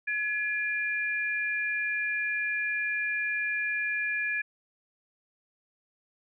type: tone pair together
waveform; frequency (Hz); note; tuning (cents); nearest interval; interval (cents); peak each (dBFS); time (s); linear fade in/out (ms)
sine; 1695 / 2397; G#6 / D7; +35 / +35; tritone; 600; -29 / -31; 0.07-4.42; 10
effects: none